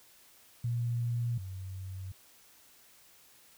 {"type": "tone pair in turn", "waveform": "sine", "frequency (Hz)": [118.9, 94.37], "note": ["A#2", "F#2"], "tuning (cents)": [35, 35], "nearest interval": "major third", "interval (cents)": 400, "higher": "first", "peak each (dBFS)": [-29, -38], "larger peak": "first", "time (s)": [[0.64, 1.38], [1.38, 2.12]], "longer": "neither", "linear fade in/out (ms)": 5, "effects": ["white hiss -60 dBFS RMS until 3.57 s"]}